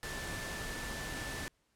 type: tone in noise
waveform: sine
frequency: 1760 Hz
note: A6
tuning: in tune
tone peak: -44 dBFS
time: 0.03-1.48 s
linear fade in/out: 0 ms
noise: pink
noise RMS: -41 dBFS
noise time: 0.03-1.48 s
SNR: -6 dB
effects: pink hiss -75 dBFS RMS until 1.75 s + low-pass 11000 Hz 12 dB/octave